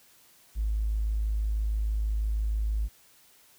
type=tone; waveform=triangle; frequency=53.1 Hz; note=G#1; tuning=39 cents sharp; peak=-21 dBFS; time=0.55-2.89 s; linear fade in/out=50 ms; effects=tanh soft clip ceiling -23 dBFS + white hiss -59 dBFS RMS until 3.58 s

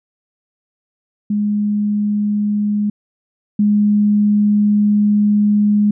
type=tone pair in turn; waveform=sine; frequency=207.7 / 207.7 Hz; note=G#3 / G#3; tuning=0 / 0 cents; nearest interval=unison; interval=0 cents; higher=neither; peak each=-14 / -10 dBFS; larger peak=second; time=1.3-2.9 / 3.59-5.91 s; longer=second; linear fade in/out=5 ms; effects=none

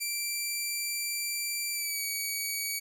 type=tone with pitch glide; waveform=10% pulse; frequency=2349 to 2262 Hz; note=D7 to C#7; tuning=0 to +34 cents; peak=-22 dBFS; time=0-2.8 s; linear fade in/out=20 ms; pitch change=-66 cents; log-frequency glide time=1.71-2.03 s; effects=none

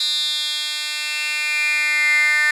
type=tone with high-pass filter sweep; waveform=10% pulse; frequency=300 Hz; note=D4; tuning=37 cents sharp; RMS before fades=-20 dBFS; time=0-2.51 s; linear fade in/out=5 ms; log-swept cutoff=3800 to 1900 Hz; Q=9.9; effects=resampled to 32000 Hz

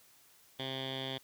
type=tone with low-pass filter; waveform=10% pulse; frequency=132.7 Hz; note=C3; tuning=25 cents sharp; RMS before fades=-39 dBFS; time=0.59-1.18 s; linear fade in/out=5 ms; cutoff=3400 Hz; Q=7.7; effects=white hiss -63 dBFS RMS until 1.23 s + high-pass 60 Hz 12 dB/octave

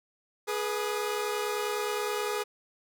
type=tone cluster; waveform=sawtooth; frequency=419 / 488.2 / 1227 Hz; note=G#4 / B4 / D#6; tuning=+15 / -20 / -25 cents; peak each=-27 / -31 / -34 dBFS; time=0.47-2.44 s; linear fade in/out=20 ms; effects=none

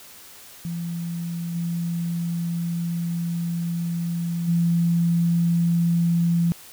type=tone with level steps; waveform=sine; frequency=170 Hz; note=F3; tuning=46 cents flat; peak=-26 / -23 / -17 dBFS; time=0.65-6.52 s; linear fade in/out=0 ms; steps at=1.54 / 4.47 s; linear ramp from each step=20 ms; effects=white hiss -45 dBFS RMS until 6.72 s

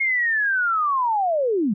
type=linear sweep; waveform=sine; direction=down; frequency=2164 to 182.9 Hz; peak=-18 dBFS; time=0-1.74 s; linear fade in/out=10 ms; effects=none

